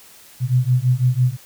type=beating tone pair; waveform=sine; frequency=123 / 129 Hz; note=B2 / C3; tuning=-7 / -24 cents; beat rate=6 Hz; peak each=-17 dBFS; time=0.4-1.37 s; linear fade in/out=50 ms; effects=white hiss -46 dBFS RMS until 1.45 s